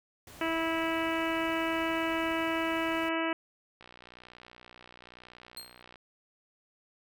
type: noise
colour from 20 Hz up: pink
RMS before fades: -50 dBFS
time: 0.27-3.09 s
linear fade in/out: 2 ms
type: harmonic tone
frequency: 326.8 Hz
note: E4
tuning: 15 cents flat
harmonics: 1 / 2 / 3 / 4 / 5 / 6 / 7 / 8 / 9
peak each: -32 / -35 / -37 / -38 / -39 / -40 / -40 / -41 / -42 dBFS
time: 0.41-3.33 s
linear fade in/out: 2 ms
type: click train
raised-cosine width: 0.3 ms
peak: -34 dBFS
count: 132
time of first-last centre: 3.81-5.958 s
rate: 61 Hz
type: tone with exponential decay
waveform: sawtooth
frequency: 4208 Hz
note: C8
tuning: 9 cents sharp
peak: -34 dBFS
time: 5.57-5.82 s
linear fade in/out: 1 ms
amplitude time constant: 53 ms
effects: none